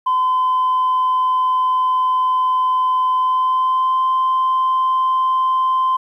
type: tone with pitch glide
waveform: sine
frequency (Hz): 1022 to 1037.5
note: C6 to C6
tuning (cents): -41 to -15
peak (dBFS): -12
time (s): 0.06-5.97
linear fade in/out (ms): 10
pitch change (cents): +26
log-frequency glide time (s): 3.17-4.03
effects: tanh soft clip ceiling -11 dBFS + 9-bit